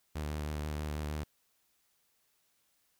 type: tone with vibrato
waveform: sawtooth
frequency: 75.3 Hz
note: D2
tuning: 44 cents sharp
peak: -31 dBFS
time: 0.15-1.24 s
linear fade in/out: 10 ms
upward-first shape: sine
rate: 6.2 Hz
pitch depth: 26 cents each way
effects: white hiss -74 dBFS RMS until 2.99 s